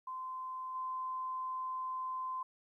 sine tone with level steps, 1033 Hz, C6, 22 cents flat, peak -39 / -36 dBFS, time 0.07-2.43 s, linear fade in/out 5 ms, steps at 0.74 s, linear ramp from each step 20 ms, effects 13-bit

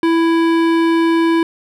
sine tone with hard clipping, 331 Hz, E4, 7 cents sharp, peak -13 dBFS, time 0.03-1.43 s, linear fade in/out 2 ms, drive 16 dB, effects none

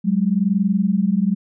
sine tone pair together, 186.78 / 207.7 Hz, F#3 / G#3, +17 / 0 cents, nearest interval major second, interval 183 cents, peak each -18 dBFS, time 0.04-1.35 s, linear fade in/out 20 ms, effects none

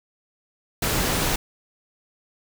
pink noise, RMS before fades -23 dBFS, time 0.82-1.36 s, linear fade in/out 5 ms, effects none

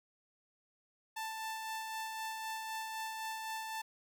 sawtooth tone with tremolo, 884 Hz, A5, 8 cents sharp, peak -34 dBFS, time 1.16-3.82 s, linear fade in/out 10 ms, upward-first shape sine, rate 3.9 Hz, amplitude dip 30%, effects none

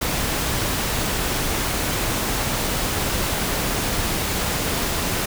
pink noise, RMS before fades -23 dBFS, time 0.01-5.26 s, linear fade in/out 10 ms, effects none

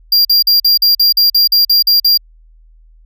square tone bursts, 4771 Hz, D8, 26 cents sharp, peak -7 dBFS, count 12, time 0.12-2.175 s, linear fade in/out 5 ms, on 130 ms, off 45 ms, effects added 40 Hz sine -41 dBFS peak until 3.05 s

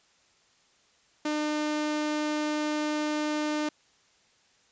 sawtooth tone, 301.9 Hz, D4, 48 cents sharp, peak -23 dBFS, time 1.25-3.69 s, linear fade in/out 5 ms, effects white hiss -64 dBFS RMS until 4.71 s + resampled to 16000 Hz

